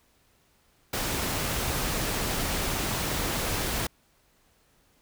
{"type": "noise", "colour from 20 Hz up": "pink", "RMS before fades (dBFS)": -29, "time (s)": [0.93, 3.87], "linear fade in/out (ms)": 5, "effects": ["pink hiss -65 dBFS RMS until 5.01 s"]}